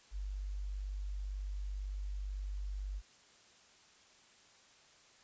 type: tone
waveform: sine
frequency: 49 Hz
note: G1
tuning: in tune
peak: -37 dBFS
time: 0.11-3.02 s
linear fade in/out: 50 ms
effects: white hiss -63 dBFS RMS until 5.23 s + resampled to 16000 Hz